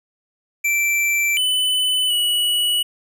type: tone with pitch steps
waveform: square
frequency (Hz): 2340 / 3007 / 2936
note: D7 / F#7 / F#7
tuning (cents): -7 / +27 / -14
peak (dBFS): -17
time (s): 0.64-2.83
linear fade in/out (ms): 10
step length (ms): 730
effects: none